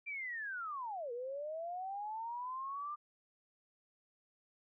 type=linear two-way sweep; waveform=sine; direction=down then up; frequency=2381 to 466.2 to 1203 Hz; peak=-39 dBFS; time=0.06-2.96 s; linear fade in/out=20 ms; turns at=1.12 s; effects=none